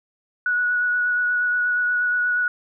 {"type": "tone with vibrato", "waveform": "sine", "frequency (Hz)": 1466, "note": "F#6", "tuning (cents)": -16, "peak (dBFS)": -18, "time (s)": [0.46, 2.48], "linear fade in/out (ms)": 2, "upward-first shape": "sine", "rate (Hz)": 8.4, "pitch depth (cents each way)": 12, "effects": []}